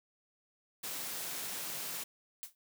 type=high-pass noise; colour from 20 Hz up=white; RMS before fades=-40 dBFS; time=0.83-2.04 s; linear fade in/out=10 ms; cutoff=110 Hz; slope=48 dB/octave
type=noise with exponential decay; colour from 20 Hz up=blue; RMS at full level=-39 dBFS; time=2.43-2.55 s; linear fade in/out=0 ms; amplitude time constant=25 ms
effects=none